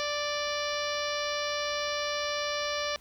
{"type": "harmonic tone with a mistuned harmonic", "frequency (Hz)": 587.3, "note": "D5", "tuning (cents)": 0, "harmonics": [1, 2, 3, 4, 5, 6, 7, 8, 9, 10], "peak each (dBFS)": [-33, -36, -38, -39, -40, -41, -41, -42, -43, -43], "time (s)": [0, 2.96], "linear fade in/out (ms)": 0, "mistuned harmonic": 10, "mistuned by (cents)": -38, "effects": ["added 60 Hz sine -58 dBFS peak until 3 s", "pink hiss -58 dBFS RMS until 3 s"]}